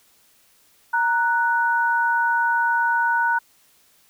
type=tone pair together; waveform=sine; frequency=932.3 / 1480 Hz; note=A#5 / F#6; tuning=0 / 0 cents; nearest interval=minor sixth; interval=800 cents; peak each=-20 dBFS; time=0.93-3.39 s; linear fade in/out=10 ms; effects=white hiss -58 dBFS RMS until 4.09 s